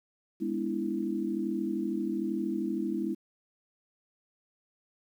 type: chord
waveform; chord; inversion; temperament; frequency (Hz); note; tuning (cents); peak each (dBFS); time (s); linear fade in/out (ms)
sine; E dominant seventh; first; just; 206 / 247.2 / 296.7 / 329.6; G#3 / B3 / D4 / E4; -14 / +2 / +18 / 0; -34 / -36 / -37 / -32; 0.4-3.15; 20
effects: 10-bit